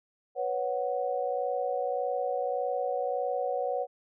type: chord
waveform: sine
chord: B suspended second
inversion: none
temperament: just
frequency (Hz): 493.9 / 555.6 / 740.8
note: B4 / C#5 / F#5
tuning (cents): 0 / +4 / +2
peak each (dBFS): -32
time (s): 0.35-3.87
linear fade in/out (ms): 50
effects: none